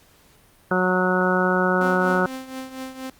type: harmonic tone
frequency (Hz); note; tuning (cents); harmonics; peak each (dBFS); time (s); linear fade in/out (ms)
183.4; F#3; -15; 1 / 2 / 3 / 4 / 5 / 6 / 7 / 8; -23 / -24 / -25 / -29 / -28 / -33 / -26 / -24; 0.71-2.26; 2
type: tone with tremolo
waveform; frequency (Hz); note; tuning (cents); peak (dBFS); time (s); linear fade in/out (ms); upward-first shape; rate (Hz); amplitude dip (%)
sawtooth; 261.6; C4; 0; -25; 1.81-3.1; 2; triangle; 4.2; 75
effects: pink hiss -55 dBFS RMS until 3.19 s + Opus 48 kbps